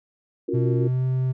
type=chord; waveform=sine; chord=Gb major seventh; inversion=second; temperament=equal; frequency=277.2 / 349.2 / 370 / 466.2 Hz; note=Db4 / F4 / Gb4 / Bb4; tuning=0 / 0 / 0 / 0 cents; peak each=-30 / -26 / -29 / -30 dBFS; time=0.48-0.88 s; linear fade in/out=10 ms
type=tone with pitch glide; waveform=triangle; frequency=125.4 to 129.3 Hz; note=B2 to C3; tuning=+27 to -20 cents; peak=-18 dBFS; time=0.53-1.33 s; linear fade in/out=20 ms; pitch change=+53 cents; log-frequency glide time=0.77-1.06 s
effects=none